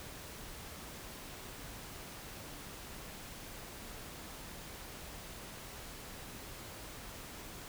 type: silence
effects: pink hiss -48 dBFS RMS until 7.68 s